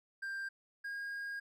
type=tone pair in turn; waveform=triangle; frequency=1586 / 1627.8 Hz; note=G6 / G#6; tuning=+20 / -35 cents; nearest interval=unison; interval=45 cents; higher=second; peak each=-36 / -37 dBFS; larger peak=first; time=0.22-0.49 / 0.84-1.4 s; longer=second; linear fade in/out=10 ms; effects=none